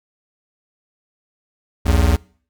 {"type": "tone pair together", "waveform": "square", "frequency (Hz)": [61.74, 82.41], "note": ["B1", "E2"], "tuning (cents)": [0, 0], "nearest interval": "perfect fourth", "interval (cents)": 500, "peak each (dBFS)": -16, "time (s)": [1.85, 2.17], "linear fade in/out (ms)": 20, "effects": ["noise-tail reverb RT60 0.5 s tail -24 dB re dry"]}